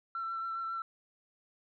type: tone with vibrato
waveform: sine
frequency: 1345 Hz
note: E6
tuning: 34 cents sharp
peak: -33 dBFS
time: 0.15-0.82 s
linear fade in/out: 2 ms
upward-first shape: sine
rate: 7.3 Hz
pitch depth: 16 cents each way
effects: tanh soft clip ceiling -30 dBFS